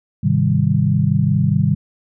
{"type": "chord", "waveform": "sine", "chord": "Ab major seventh", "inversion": "none", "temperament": "equal", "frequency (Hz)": [103.83, 130.81, 155.56, 196], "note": ["Ab2", "C3", "Eb3", "G3"], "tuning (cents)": [0, 0, 0, 0], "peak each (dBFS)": [-20, -18, -17, -19], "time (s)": [0.23, 1.75], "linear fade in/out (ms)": 10, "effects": []}